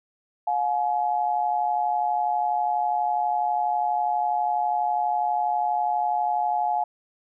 sine tone pair together, 715.8 / 848 Hz, F5 / G#5, +42 / +36 cents, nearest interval minor third, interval 294 cents, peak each -24 / -24 dBFS, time 0.47-6.84 s, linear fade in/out 5 ms, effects none

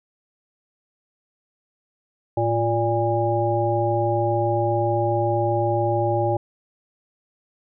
harmonic tone with a mistuned harmonic, 116.54 Hz, A#2, in tune, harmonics 1 / 3 / 5 / 7, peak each -24 / -24 / -24 / -24 dBFS, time 2.37-6.37 s, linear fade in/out 5 ms, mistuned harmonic 1, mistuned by -76 cents, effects none

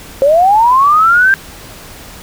sine linear sweep, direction up, 530 to 1599 Hz, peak -5 dBFS, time 0.22-1.34 s, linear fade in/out 0 ms, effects pink hiss -33 dBFS RMS until 2.22 s

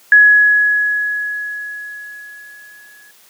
sine tone with exponential decay, 1682 Hz, G#6, 22 cents sharp, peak -3 dBFS, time 0.12-3.11 s, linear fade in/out 2 ms, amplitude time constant 650 ms, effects white hiss -48 dBFS RMS until 3.29 s + high-pass 200 Hz 12 dB/octave

